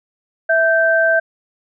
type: tone pair together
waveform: sine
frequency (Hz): 655.9 / 1560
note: E5 / G6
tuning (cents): -9 / -9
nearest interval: octave + minor third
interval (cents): 1500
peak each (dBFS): -14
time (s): 0.49-1.2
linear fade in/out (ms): 10
effects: none